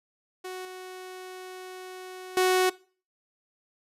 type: tone with level steps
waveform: sawtooth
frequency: 370 Hz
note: F#4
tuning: in tune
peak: -31 / -35 / -16 dBFS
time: 0.44-2.7 s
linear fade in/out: 10 ms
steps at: 0.65 / 2.37 s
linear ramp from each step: 2 ms
effects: noise-tail reverb RT60 0.4 s tail -21 dB re dry + resampled to 32000 Hz